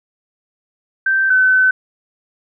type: tone pair in turn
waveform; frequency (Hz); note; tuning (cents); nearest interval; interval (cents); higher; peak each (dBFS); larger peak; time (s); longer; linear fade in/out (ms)
sine; 1559 / 1518.1; G6 / F#6; -10 / +44; unison; 46; first; -12 / -9; second; 1.06-1.3 / 1.3-1.71; second; 5
effects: none